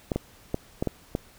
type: clicks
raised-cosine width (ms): 2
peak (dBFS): -12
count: 6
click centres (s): 0.118 / 0.16 / 0.544 / 0.825 / 0.873 / 1.151
effects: pink hiss -54 dBFS RMS until 1.38 s